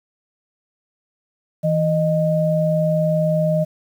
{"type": "tone pair together", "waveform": "sine", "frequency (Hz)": [162.5, 617.3], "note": ["E3", "D#5"], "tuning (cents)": [-24, -14], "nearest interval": "octave + major seventh", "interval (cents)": 2310, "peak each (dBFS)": -18, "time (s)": [1.63, 3.65], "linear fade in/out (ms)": 20, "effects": ["8-bit"]}